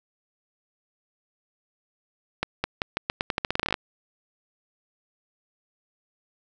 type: accelerating click train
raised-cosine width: 0.3 ms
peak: -8 dBFS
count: 18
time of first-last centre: 2.43-3.742 s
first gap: 210 ms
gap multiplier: 0.85
effects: none